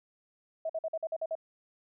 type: tone bursts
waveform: sine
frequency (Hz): 645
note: E5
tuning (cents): -38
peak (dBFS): -30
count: 8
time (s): 0.65-1.353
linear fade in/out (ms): 5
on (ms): 45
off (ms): 49
effects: none